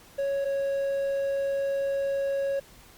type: tone pair in turn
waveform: triangle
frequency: 554.4 / 552 Hz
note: C#5 / C#5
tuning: 0 / -7 cents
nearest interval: unison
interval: 7 cents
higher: first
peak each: -23 dBFS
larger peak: neither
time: 0.18-0.45 / 0.45-2.6 s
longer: second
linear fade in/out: 10 ms
effects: pink hiss -53 dBFS RMS until 2.97 s + Opus 48 kbps